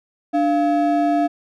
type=ring-modulated tone; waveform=triangle; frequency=493.9 Hz; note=B4; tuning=in tune; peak=-10 dBFS; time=0.33-1.28 s; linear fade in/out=20 ms; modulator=199 Hz; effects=none